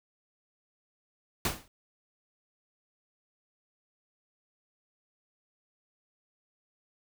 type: noise with exponential decay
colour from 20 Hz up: pink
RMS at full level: -25 dBFS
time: 1.45-1.68 s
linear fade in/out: 2 ms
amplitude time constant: 48 ms
effects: none